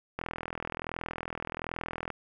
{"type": "click train", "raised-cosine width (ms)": 0.5, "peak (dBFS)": -19, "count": 80, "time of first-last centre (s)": [0.19, 2.103], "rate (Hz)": 41.3, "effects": []}